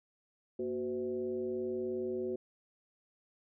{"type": "tone with frequency modulation", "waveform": "sine", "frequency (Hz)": 372.2, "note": "F#4", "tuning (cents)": 10, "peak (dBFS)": -33, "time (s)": [0.59, 2.36], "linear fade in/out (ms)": 5, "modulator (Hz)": 137, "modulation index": 0.82, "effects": []}